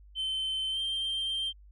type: tone with pitch glide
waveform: sine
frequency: 3082 to 3156 Hz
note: G7 to G7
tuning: -30 to +11 cents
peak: -27 dBFS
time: 0.15-1.53 s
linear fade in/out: 50 ms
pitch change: +41 cents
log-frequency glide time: 0.71-0.79 s
effects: tanh soft clip ceiling -28 dBFS + added 50 Hz sine -51 dBFS peak until 1.71 s